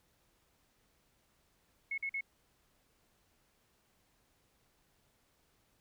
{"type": "tone bursts", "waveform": "sine", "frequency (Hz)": 2186, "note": "C#7", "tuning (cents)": -25, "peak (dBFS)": -34, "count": 3, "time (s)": [1.91, 2.209], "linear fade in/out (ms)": 5, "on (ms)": 69, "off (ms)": 46, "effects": ["pink hiss -73 dBFS RMS until 5.8 s"]}